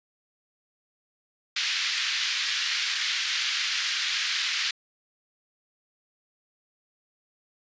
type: band-pass noise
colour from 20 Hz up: white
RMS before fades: -28 dBFS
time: 1.56-4.71 s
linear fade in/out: 5 ms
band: 1600 to 4900 Hz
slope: 24 dB/octave
effects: resampled to 16000 Hz